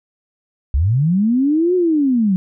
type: linear two-way sweep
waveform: sine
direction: up then down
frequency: 59.8 to 370 to 179.2 Hz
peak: -12 dBFS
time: 0.74-2.36 s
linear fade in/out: 0 ms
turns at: 1.75 s
effects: none